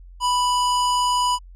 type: tone with low-pass filter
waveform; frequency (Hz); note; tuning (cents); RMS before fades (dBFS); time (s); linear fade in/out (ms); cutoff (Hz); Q
square; 987.8; B5; 0; -20; 0.2-1.39; 50; 8100; 1.2
effects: added 44 Hz sine -40 dBFS peak until 1.55 s